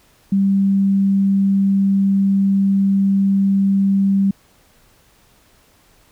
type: tone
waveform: sine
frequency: 196 Hz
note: G3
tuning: in tune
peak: -12 dBFS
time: 0.32-4.31 s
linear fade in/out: 5 ms
effects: pink hiss -54 dBFS RMS until 6.11 s